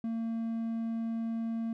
triangle tone, 227.5 Hz, A#3, 42 cents flat, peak -29 dBFS, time 0.04-1.73 s, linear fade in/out 2 ms, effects none

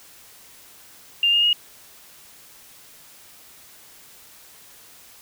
sine tone with pitch steps, 2800 / 2836 / 2872 Hz, F7 / F7 / F7, +4 / +26 / +48 cents, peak -15 dBFS, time 1.23-1.53 s, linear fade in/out 2 ms, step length 100 ms, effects white hiss -48 dBFS RMS until 5.21 s

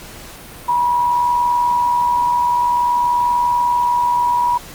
sine tone with amplitude modulation, 968 Hz, B5, 35 cents flat, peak -11 dBFS, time 0.68-4.58 s, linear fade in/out 10 ms, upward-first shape sine, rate 80.5 Hz, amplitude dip 40%, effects pink hiss -36 dBFS RMS until 4.74 s + Opus 48 kbps

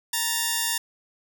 5% pulse tone pair together, 932.3 / 1761 Hz, A#5 / A6, 0 / +1 cents, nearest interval major seventh, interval 1101 cents, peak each -15 dBFS, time 0.13-0.78 s, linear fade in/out 5 ms, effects none

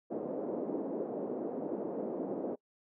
white band-pass noise, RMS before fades -37 dBFS, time 0.1-2.56 s, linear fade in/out 20 ms, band 230 to 530 Hz, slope 24 dB/octave, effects noise-tail reverb RT60 0.1 s tail -24 dB re dry

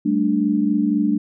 sine chord, G suspended second, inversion none, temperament equal, 196 / 220 / 293.7 Hz, G3 / A3 / D4, 0 / 0 / 0 cents, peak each -22 / -20 / -19 dBFS, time 0.05-1.18 s, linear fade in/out 10 ms, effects none

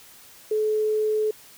sine tone, 430 Hz, A4, 40 cents flat, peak -20 dBFS, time 0.51-1.31 s, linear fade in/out 5 ms, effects white hiss -49 dBFS RMS until 1.57 s

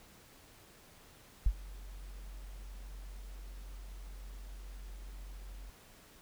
sine tone with ADSR envelope, 46.25 Hz, F#1, in tune, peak -21 dBFS, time 1.46-5.7 s, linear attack 5 ms, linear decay 56 ms, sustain -23 dB, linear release 6 ms, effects pink hiss -59 dBFS RMS until 6.21 s

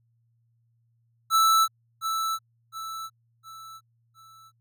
square tone with echo, 1318.5 Hz, E6, in tune, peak -18 dBFS, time 1.3-1.68 s, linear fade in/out 50 ms, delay 710 ms, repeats 4, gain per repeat -8 dB, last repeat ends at 4.52 s, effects added 116 Hz sine -65 dBFS peak until 4.6 s

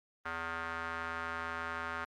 square tone with band-pass filter, 82.9 Hz, E2, 10 cents sharp, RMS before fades -39 dBFS, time 0.25-2.05 s, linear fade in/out 10 ms, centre 1400 Hz, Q 2.9, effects Opus 24 kbps

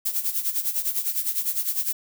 violet noise with tremolo, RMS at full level -23 dBFS, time 0.05-1.93 s, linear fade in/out 10 ms, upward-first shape sine, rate 9.9 Hz, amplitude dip 75%, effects none

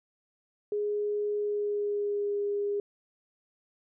sine tone with pitch glide, 415.3 to 407.5 Hz, G#4 to G#4, 0 to -33 cents, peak -27 dBFS, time 0.72-2.8 s, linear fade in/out 2 ms, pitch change -33 cents, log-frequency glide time 1.38-2.38 s, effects none

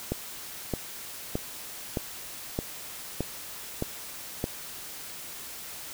click train, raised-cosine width 2 ms, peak -14 dBFS, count 8, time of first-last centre 0.12-4.441 s, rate 1.62 Hz, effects white hiss -41 dBFS RMS until 5.93 s

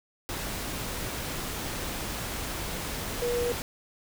sine tone in noise, 482 Hz, B4, 42 cents flat, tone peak -26 dBFS, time 3.22-3.52 s, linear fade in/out 0 ms, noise pink, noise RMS -34 dBFS, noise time 0.29-3.62 s, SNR +5 dB, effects none

